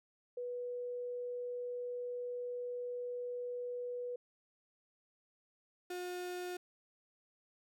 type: tone pair in turn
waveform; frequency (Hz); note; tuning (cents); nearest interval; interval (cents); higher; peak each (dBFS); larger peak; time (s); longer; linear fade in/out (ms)
sine / 35% pulse; 490 / 358.9; B4 / F4; -14 / +47; perfect fourth; 539; first; -38 / -38; neither; 0.37-4.16 / 5.9-6.57; first; 5
effects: none